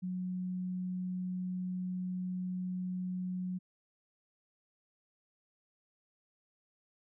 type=tone; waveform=sine; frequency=182.8 Hz; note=F#3; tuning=21 cents flat; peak=-34 dBFS; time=0.02-3.59 s; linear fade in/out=20 ms; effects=none